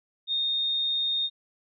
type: tone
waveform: sine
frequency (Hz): 3681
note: A#7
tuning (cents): -23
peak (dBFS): -24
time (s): 0.27-1.3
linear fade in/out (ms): 50
effects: none